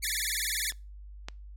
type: tone with vibrato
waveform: 10% pulse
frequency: 1975.5 Hz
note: B6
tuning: in tune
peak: -20 dBFS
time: 0.02-0.72 s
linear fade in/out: 20 ms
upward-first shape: sine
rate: 20 Hz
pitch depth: 270 cents each way
type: clicks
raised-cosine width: 0.2 ms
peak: -28 / -19 dBFS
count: 2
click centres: 0.722 / 1.285 s
effects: noise-tail reverb RT60 0.3 s tail -26 dB re dry + added 50 Hz sine -43 dBFS peak until 1.56 s